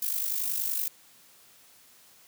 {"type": "noise with amplitude modulation", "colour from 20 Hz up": "violet", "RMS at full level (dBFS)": -27, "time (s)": [0.02, 0.88], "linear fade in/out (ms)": 5, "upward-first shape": "sine", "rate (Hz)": 50.6, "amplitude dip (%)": 65, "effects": ["white hiss -57 dBFS RMS until 2.27 s", "high-pass 80 Hz 12 dB/octave"]}